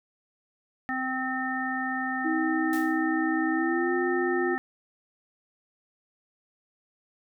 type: harmonic tone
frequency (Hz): 259.6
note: C4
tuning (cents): -13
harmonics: 1 / 3 / 5 / 7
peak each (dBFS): -32 / -33 / -36 / -31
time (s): 0.89-4.58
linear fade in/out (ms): 0
type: tone with pitch glide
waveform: sine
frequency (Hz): 320 to 355.1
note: D#4 to F4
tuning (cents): +49 to +29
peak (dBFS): -25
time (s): 2.24-4.56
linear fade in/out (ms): 20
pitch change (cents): +180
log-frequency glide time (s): 3.53-3.93
type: noise with exponential decay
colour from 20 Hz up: white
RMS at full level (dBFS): -38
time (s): 2.73-3.06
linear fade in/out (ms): 1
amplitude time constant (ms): 70
effects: none